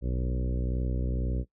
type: harmonic tone with a mistuned harmonic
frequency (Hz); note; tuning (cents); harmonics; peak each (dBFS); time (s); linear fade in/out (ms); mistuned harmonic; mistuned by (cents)
62; B1; +7; 1 / 2 / 3 / 4 / 5 / 6 / 7 / 8 / 9; -28 / -34 / -38 / -40 / -42 / -44 / -45 / -46 / -47; 0.01-1.45; 50; 1; -36
effects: noise-tail reverb RT60 0.1 s tail -19 dB re dry

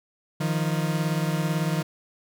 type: beating tone pair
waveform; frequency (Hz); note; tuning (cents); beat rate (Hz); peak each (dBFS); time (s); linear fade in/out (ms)
40% pulse; 155.56 / 173.56; D#3 / F3; 0 / -10; 18; -24 / -27; 0.4-1.83; 10
effects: none

